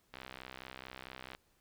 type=click train; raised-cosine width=0.3 ms; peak=-29 dBFS; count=79; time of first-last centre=0.14-1.349 s; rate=64.5 Hz; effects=pink hiss -73 dBFS RMS until 1.6 s